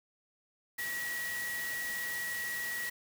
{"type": "tone in noise", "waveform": "sine", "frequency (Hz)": 1920, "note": "B6", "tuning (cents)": -49, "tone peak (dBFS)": -35, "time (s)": [0.78, 2.9], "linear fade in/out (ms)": 10, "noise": "white", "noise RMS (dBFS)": -42, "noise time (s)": [0.78, 2.9], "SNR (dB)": 4, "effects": []}